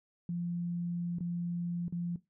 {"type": "tone with dropouts", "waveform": "sine", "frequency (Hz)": 173.2, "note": "F3", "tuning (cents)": -14, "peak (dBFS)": -32, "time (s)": [0.29, 2.16], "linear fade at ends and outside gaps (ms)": 2, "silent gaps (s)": [[1.186, 1.206], [1.882, 1.924]], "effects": ["noise-tail reverb RT60 0.2 s tail -17 dB re dry"]}